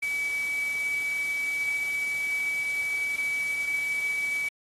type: tone in noise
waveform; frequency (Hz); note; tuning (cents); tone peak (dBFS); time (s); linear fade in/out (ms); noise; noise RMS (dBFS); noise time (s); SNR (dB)
sine; 2286; D7; -47; -26; 0.02-4.49; 10; white; -42; 0.02-4.49; +13
effects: AAC 32 kbps